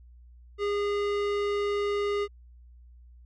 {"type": "tone with low-pass filter", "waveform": "square", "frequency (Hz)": 408.6, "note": "G#4", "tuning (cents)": -28, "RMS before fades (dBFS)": -28, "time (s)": [0.58, 2.28], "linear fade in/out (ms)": 50, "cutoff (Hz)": 3600, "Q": 0.69, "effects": ["added 60 Hz sine -49 dBFS peak until 3.25 s"]}